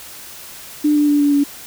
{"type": "tone with pitch steps", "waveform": "sine", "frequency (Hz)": [297.8, 294.5, 291.3, 288.2, 285], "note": ["D4", "D4", "D4", "D4", "C#4"], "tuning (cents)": [24, 5, -14, -33, 48], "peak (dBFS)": -11, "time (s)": [0.84, 1.44], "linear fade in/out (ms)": 10, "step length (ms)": 120, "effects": ["white hiss -36 dBFS RMS until 1.66 s"]}